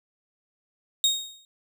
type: tone with exponential decay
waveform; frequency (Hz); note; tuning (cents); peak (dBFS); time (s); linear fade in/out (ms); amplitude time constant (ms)
30% pulse; 3729; A#7; 0; -14; 1.04-1.45; 1; 89
effects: none